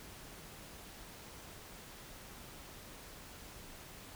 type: silence
effects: pink hiss -52 dBFS RMS until 4.15 s